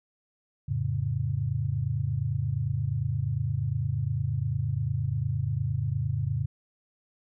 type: chord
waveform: sine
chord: F augmented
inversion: none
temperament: equal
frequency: 87.31 / 110 / 138.59 Hz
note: F2 / A2 / C#3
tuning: 0 / 0 / 0 cents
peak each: -33 / -29 / -29 dBFS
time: 0.68-6.46 s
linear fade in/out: 10 ms
effects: none